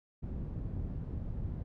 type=low-pass noise; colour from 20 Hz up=white; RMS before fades=-38 dBFS; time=0.22-1.64 s; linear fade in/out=20 ms; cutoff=120 Hz; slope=12 dB/octave; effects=none